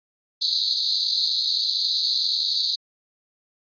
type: band-pass noise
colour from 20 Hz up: white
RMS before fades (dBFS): -23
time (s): 0.41-2.76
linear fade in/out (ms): 10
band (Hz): 3900 to 4600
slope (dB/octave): 96
effects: resampled to 11025 Hz